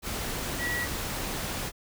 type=tone in noise; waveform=sine; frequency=1934 Hz; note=B6; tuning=37 cents flat; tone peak=-29 dBFS; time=0.58-0.88 s; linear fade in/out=50 ms; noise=pink; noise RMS=-33 dBFS; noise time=0.02-1.72 s; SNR=+1 dB; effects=none